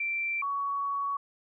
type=tone pair in turn; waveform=sine; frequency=2349 / 1122.1 Hz; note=D7 / C#6; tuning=0 / +21 cents; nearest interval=octave + minor second; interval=1279 cents; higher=first; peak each=-28 dBFS; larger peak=neither; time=0-0.42 / 0.42-1.17 s; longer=second; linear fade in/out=5 ms; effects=none